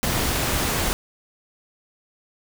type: noise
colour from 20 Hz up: pink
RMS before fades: -23 dBFS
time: 0.03-0.93 s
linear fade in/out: 0 ms
effects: none